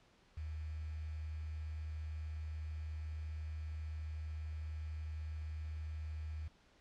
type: tone with quantisation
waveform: sine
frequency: 77.8 Hz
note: D#2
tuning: in tune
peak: -40 dBFS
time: 0.37-6.48 s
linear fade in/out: 5 ms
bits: 10
effects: pink hiss -68 dBFS RMS until 6.8 s + low-pass 5000 Hz 12 dB/octave